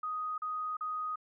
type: tone bursts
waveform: sine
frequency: 1248 Hz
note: D#6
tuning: 5 cents sharp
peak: -33 dBFS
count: 3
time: 0.03-1.158 s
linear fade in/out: 5 ms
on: 350 ms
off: 39 ms
effects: none